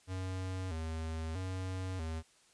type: tone with vibrato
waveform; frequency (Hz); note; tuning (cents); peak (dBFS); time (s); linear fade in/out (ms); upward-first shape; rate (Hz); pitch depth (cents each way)
square; 86.6; F2; -14; -37; 0.07-2.23; 50; square; 0.78; 130
effects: white hiss -66 dBFS RMS until 2.53 s + resampled to 22050 Hz